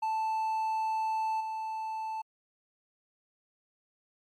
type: tone with level steps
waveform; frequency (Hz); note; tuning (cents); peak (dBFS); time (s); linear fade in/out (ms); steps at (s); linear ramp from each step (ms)
triangle; 880; A5; 0; -26 / -31; 0.02-2.22; 10; 1.4; 10
effects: MP3 64 kbps